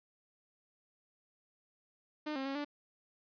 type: tone with pitch steps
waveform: sawtooth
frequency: 303.1 / 268 / 273.3 / 291.5 Hz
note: D#4 / C4 / C#4 / D4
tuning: -45 / +42 / -24 / -13 cents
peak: -32 dBFS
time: 2.26-2.648 s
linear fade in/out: 10 ms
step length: 97 ms
effects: resampled to 11025 Hz